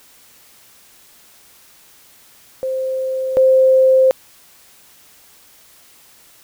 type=tone pair in turn; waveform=sine; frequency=523.3 / 523.3 Hz; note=C5 / C5; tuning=0 / 0 cents; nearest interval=unison; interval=0 cents; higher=neither; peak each=-18 / -8 dBFS; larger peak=second; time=2.63-3.37 / 3.37-4.11 s; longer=neither; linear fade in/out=0 ms; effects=white hiss -48 dBFS RMS until 6.43 s